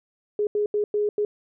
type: tone bursts at uneven times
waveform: sine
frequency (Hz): 416.6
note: G#4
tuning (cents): +5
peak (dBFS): -20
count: 5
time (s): 0.39-0.47 / 0.55-0.66 / 0.74-0.84 / 0.94-1.09 / 1.18-1.25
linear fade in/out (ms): 2
effects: none